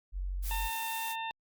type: tone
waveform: sine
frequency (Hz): 46.25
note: F#1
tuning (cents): 0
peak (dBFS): -32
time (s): 0.12-0.7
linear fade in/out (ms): 50
type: noise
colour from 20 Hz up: blue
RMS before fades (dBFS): -40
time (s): 0.42-1.16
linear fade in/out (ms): 50
type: harmonic tone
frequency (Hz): 900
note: A5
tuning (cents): +39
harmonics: 1 / 2 / 3 / 4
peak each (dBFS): -36 / -44 / -41 / -44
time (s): 0.51-1.31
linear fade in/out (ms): 0
effects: Opus 48 kbps